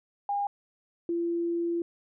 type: tone pair in turn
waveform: sine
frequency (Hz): 810 / 340.6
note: G#5 / F4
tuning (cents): -43 / -43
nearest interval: octave + minor third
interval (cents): 1500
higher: first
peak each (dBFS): -26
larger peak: neither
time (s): 0.29-0.47 / 1.09-1.82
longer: second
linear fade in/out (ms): 2
effects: none